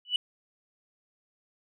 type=tone with exponential growth; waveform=sine; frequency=2960 Hz; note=F#7; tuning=in tune; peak=-18 dBFS; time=0.05-0.16 s; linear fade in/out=2 ms; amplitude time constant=23 ms; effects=tanh soft clip ceiling -17 dBFS